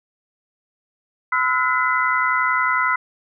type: tone cluster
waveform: sine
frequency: 1016 / 1307 / 1438 / 2020 Hz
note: B5 / E6 / F#6 / B6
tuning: +49 / -15 / -50 / +39 cents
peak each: -22 dBFS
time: 1.32-2.96 s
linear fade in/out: 5 ms
effects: none